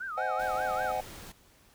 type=tone with vibrato; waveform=sine; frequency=1396.9 Hz; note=F6; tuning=in tune; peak=-34 dBFS; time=0-0.92 s; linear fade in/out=10 ms; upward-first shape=sine; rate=5.1 Hz; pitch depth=230 cents each way
type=chord; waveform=triangle; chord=Ab dominant seventh; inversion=first; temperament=just; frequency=519.1 / 623 / 747.5 / 830.6 Hz; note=C5 / Eb5 / Gb5 / Ab5; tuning=-14 / +2 / +17 / 0 cents; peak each=-35 / -34 / -30 / -34 dBFS; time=0.17-1.01 s; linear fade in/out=10 ms
type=noise; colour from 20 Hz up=pink; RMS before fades=-46 dBFS; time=0.39-1.32 s; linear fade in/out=5 ms
effects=pink hiss -61 dBFS RMS until 1.74 s